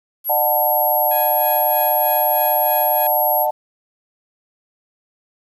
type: tone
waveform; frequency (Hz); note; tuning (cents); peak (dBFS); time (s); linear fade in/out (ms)
sine; 11540; F#9; -44; -18; 0.24-3.47; 50
type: chord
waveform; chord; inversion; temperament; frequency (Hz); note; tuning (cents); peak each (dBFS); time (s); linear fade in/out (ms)
sine; D# diminished; none; equal with one note detuned; 608 / 740 / 880; D#5 / F#5 / A5; -40 / 0 / 0; -20; 0.29-3.51; 10
type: tone with tremolo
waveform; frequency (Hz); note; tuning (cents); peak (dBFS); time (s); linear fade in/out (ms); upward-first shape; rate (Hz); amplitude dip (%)
15% pulse; 830.6; G#5; 0; -23; 1.11-3.07; 2; sine; 3.2; 65
effects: 8-bit